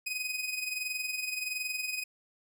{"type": "tone with amplitude modulation", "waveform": "sawtooth", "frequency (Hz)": 2505, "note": "D#7", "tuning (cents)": 11, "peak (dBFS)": -27, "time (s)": [0.06, 2.04], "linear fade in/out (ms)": 10, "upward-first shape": "sine", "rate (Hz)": 21.4, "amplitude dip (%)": 60, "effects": []}